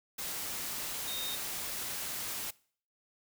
sine tone in noise, 3702 Hz, A#7, 13 cents flat, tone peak -38 dBFS, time 1.07-1.36 s, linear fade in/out 10 ms, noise white, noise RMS -38 dBFS, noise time 0.18-2.51 s, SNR -3 dB, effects noise-tail reverb RT60 0.5 s tail -22 dB re dry

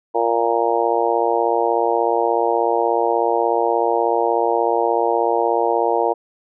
harmonic tone, 116.54 Hz, A#2, in tune, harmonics 3 / 4 / 5 / 6 / 7 / 8, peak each -24 / -20 / -24 / -22 / -23 / -23 dBFS, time 0.14-6.14 s, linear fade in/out 20 ms, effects none

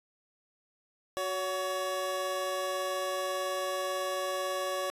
25% pulse tone pair together, 370 / 564.1 Hz, F#4 / C#5, 0 / +30 cents, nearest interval perfect fifth, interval 730 cents, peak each -34 / -28 dBFS, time 1.17-4.9 s, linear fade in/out 0 ms, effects resampled to 32000 Hz

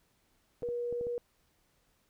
clicks, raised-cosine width 2 ms, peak -32 dBFS, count 5, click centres 0.623 / 0.688 / 0.926 / 1.011 / 1.069 s
sine tone, 480 Hz, B4, 49 cents flat, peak -32 dBFS, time 0.63-1.18 s, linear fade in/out 0 ms
effects pink hiss -72 dBFS RMS until 2.09 s

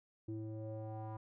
square tone with low-pass filter sweep, 109.3 Hz, A2, 11 cents flat, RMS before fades -44 dBFS, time 0.28-1.17 s, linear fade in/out 5 ms, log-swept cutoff 330 to 960 Hz, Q 4, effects none

